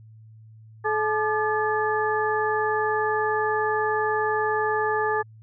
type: harmonic tone with a mistuned harmonic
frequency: 430 Hz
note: A4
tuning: 40 cents flat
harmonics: 1 / 2 / 3 / 4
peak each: -25 / -26 / -29 / -28 dBFS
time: 0.84-5.23 s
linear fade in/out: 20 ms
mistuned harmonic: 3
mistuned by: -130 cents
effects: added 110 Hz sine -45 dBFS peak until 5.42 s